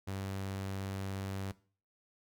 sawtooth tone, 97 Hz, G2, 18 cents flat, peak -33 dBFS, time 0.07-1.52 s, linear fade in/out 10 ms, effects noise-tail reverb RT60 0.4 s tail -18 dB re dry

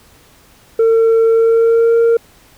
sine tone with pitch glide, 453 to 462.5 Hz, A#4 to A#4, -50 to -14 cents, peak -5 dBFS, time 0.79-2.17 s, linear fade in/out 5 ms, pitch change +36 cents, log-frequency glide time 1.29-1.97 s, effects tanh soft clip ceiling -7 dBFS + pink hiss -47 dBFS RMS until 2.57 s

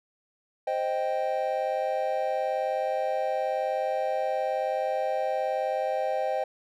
triangle chord, C minor, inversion none, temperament equal, 523.3 / 622.3 / 784 Hz, C5 / Eb5 / G5, 0 / 0 / 0 cents, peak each -28 dBFS, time 0.67-6.44 s, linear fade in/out 5 ms, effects none

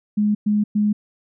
sine tone bursts, 209.1 Hz, G#3, 12 cents sharp, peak -15 dBFS, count 3, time 0.17-0.93 s, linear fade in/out 10 ms, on 180 ms, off 110 ms, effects none

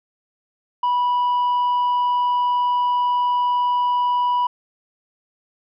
triangle tone with tanh clipping, 981 Hz, B5, 12 cents flat, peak -17 dBFS, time 0.83-4.47 s, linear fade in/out 5 ms, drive 7 dB, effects none

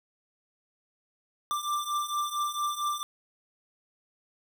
square beating tone pair, 1179 / 1183.4 Hz, D6 / D6, +6 / +13 cents, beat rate 4.4 Hz, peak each -34 / -31 dBFS, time 1.51-3.03 s, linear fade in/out 0 ms, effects 10-bit

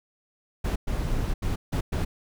brown noise bursts at uneven times, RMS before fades -26 dBFS, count 5, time 0.64-0.76 / 0.87-1.34 / 1.42-1.56 / 1.72-1.81 / 1.92-2.05 s, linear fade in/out 10 ms, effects none

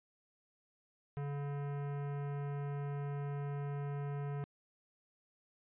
sine tone with hard clipping, 142.6 Hz, C#3, 49 cents sharp, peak -39 dBFS, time 1.17-4.44 s, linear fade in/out 0 ms, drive 18 dB, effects resampled to 8000 Hz

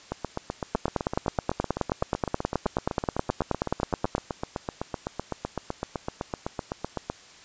two click trains, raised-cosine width 1 ms, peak -9 / -14 dBFS, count 33 / 56, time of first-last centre 0.75-4.151 / 0.12-7.1 s, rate 9.41 / 7.88 Hz, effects white hiss -50 dBFS RMS until 7.44 s + resampled to 16000 Hz

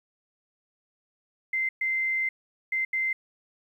sine tone bursts at uneven times, 2079 Hz, C7, 12 cents flat, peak -24 dBFS, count 4, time 1.53-1.69 / 1.81-2.29 / 2.72-2.85 / 2.93-3.13 s, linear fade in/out 5 ms, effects 10-bit

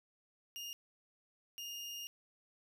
30% pulse tone bursts at uneven times, 2834 Hz, F7, 25 cents sharp, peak -40 dBFS, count 2, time 0.56-0.73 / 1.58-2.07 s, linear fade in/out 0 ms, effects none

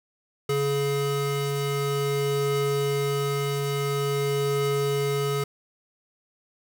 square tone pair together, 140.96 / 422.4 Hz, C#3 / G#4, +29 / +29 cents, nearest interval octave + perfect fifth, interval 1900 cents, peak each -28 / -26 dBFS, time 0.49-5.44 s, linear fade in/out 5 ms, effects none

